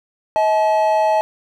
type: tone pair together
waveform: triangle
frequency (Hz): 637 / 860.2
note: D#5 / A5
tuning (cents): +41 / -39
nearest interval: perfect fourth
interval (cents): 520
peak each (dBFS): -14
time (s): 0.36-1.21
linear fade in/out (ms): 0
effects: none